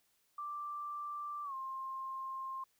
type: tone with pitch glide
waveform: sine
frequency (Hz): 1176 to 1059.9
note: D6 to C6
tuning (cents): +2 to +22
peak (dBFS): -39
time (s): 0.38-2.64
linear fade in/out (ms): 5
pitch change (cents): -180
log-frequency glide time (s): 1.44-1.54
effects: white hiss -75 dBFS RMS until 2.79 s